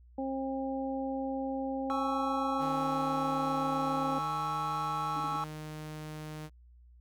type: harmonic tone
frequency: 267.7 Hz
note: C4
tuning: 40 cents sharp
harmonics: 1 / 2 / 3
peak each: -34 / -37 / -39 dBFS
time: 0.18-4.19 s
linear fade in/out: 5 ms
type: chord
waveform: triangle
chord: C# minor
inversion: second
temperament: equal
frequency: 830.6 / 1108.7 / 1318.5 Hz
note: G#5 / C#6 / E6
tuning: 0 / 0 / 0 cents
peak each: -34 dBFS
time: 1.9-5.44 s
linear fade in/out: 0 ms
type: tone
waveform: sawtooth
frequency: 153.9 Hz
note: D#3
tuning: 19 cents flat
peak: -36 dBFS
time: 2.58-6.5 s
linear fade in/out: 50 ms
type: tone bursts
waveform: triangle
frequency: 290.8 Hz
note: D4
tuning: 17 cents flat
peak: -39 dBFS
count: 3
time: 5.16-5.362 s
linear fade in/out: 2 ms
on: 44 ms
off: 35 ms
effects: added 60 Hz sine -54 dBFS peak until 7 s